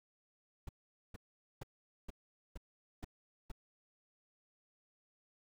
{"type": "noise bursts", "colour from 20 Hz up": "brown", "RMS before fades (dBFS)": -43, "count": 7, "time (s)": [0.67, 3.517], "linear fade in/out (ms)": 5, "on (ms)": 21, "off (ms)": 450, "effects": []}